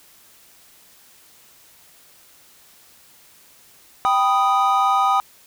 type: chord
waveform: triangle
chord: G augmented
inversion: none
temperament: equal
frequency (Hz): 784 / 987.8 / 1244.5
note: G5 / B5 / D#6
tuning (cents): 0 / 0 / 0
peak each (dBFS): -17 / -21 / -16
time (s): 4.05-5.2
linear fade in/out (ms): 0
effects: white hiss -51 dBFS RMS until 5.46 s